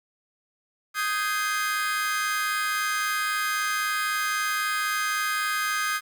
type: chord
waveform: 40% pulse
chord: Ab major seventh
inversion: second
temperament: just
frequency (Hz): 1245.9 / 1557.4 / 1661.2 / 2077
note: Eb6 / G6 / Ab6 / C7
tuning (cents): +2 / -12 / 0 / -13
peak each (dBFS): -27 / -29 / -32 / -32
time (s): 0.94-6.01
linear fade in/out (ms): 50
effects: 9-bit